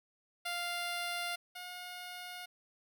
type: tone pair in turn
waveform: 10% pulse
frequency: 698.5 / 718.6 Hz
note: F5 / F5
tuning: 0 / +49 cents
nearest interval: unison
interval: 49 cents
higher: second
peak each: -27 / -35 dBFS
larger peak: first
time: 0.45-1.36 / 1.55-2.46 s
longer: neither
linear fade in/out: 10 ms
effects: none